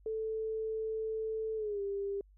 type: tone with pitch glide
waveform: sine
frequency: 440 to 398.8 Hz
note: A4 to G4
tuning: 0 to +30 cents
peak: -33 dBFS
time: 0.06-2.21 s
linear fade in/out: 2 ms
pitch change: -170 cents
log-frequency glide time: 1.56-1.81 s
effects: added 49 Hz sine -58 dBFS peak until 2.37 s